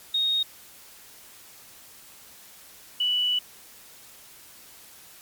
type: tone pair in turn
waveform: sine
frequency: 3729 / 2960 Hz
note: A#7 / F#7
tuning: 0 / 0 cents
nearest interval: major third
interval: 400 cents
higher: first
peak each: -21 dBFS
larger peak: neither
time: 0.14-0.43 / 3-3.39 s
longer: second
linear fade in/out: 5 ms
effects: white hiss -49 dBFS RMS until 5.21 s + MP3 96 kbps